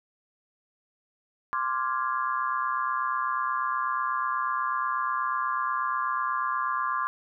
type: chord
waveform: sine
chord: D half-diminished seventh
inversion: third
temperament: equal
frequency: 1046.5 / 1174.7 / 1396.9 / 1661.2 Hz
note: C6 / D6 / F6 / Ab6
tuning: 0 / 0 / 0 / 0 cents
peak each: -29 / -29 / -35 / -35 dBFS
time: 1.53-7.07 s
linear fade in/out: 0 ms
effects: none